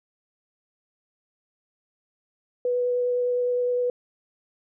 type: tone with vibrato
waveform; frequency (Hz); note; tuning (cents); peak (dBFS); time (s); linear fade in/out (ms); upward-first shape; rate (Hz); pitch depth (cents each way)
sine; 492.2; B4; -6; -21; 2.65-3.9; 2; sine; 9.8; 8
effects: none